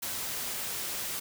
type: noise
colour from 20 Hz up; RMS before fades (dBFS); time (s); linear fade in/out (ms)
white; -35; 0.02-1.2; 10
effects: none